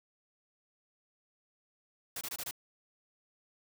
white noise bursts, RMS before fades -39 dBFS, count 5, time 2.16-2.511 s, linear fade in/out 5 ms, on 51 ms, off 24 ms, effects none

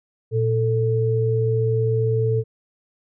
sine tone pair together, 116.54 / 442.3 Hz, A#2 / A4, 0 / +9 cents, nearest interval octave + major seventh, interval 2309 cents, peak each -19 / -21 dBFS, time 0.31-2.44 s, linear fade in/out 50 ms, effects none

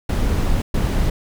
brown noise bursts at uneven times, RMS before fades -18 dBFS, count 2, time 0.09-0.62 / 0.74-1.1 s, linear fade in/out 5 ms, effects none

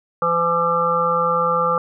harmonic tone with a mistuned harmonic, 169.8 Hz, F3, 48 cents flat, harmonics 1 / 3 / 5 / 7 / 8, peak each -29 / -21 / -27 / -18 / -25 dBFS, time 0.22-1.78 s, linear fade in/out 2 ms, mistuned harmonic 8, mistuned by -17 cents, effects none

